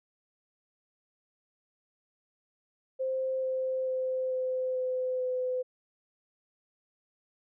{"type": "tone with pitch steps", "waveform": "sine", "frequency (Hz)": [523.3, 520, 516.7, 513.4, 510.2, 506.9], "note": ["C5", "C5", "C5", "C5", "C5", "B4"], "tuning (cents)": [0, -11, -22, -33, -44, 45], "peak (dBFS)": -28, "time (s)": [2.99, 5.63], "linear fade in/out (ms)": 20, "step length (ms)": 440, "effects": []}